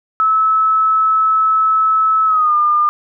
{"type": "tone with pitch glide", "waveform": "sine", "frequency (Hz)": [1300, 1206], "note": ["E6", "D6"], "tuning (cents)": [-24, 46], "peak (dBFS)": -10, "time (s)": [0.2, 2.89], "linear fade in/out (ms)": 0, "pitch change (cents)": -130, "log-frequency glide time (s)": [2.26, 2.54], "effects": []}